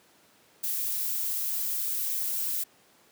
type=noise with high-pass filter sweep; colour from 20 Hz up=violet; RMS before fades=-30 dBFS; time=0.63-2.64 s; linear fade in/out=10 ms; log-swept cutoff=310 to 610 Hz; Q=1.5; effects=pink hiss -60 dBFS RMS until 3.11 s + high-pass 200 Hz 12 dB/octave